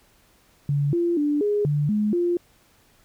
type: tone with pitch steps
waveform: sine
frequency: 143 / 343.8 / 293.5 / 413.9 / 146.8 / 210.5 / 348.9 Hz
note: D3 / F4 / D4 / G#4 / D3 / G#3 / F4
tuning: -46 / -27 / -1 / -6 / 0 / +24 / -2 cents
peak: -19 dBFS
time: 0.69-2.37 s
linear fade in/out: 2 ms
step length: 240 ms
effects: pink hiss -59 dBFS RMS until 3.04 s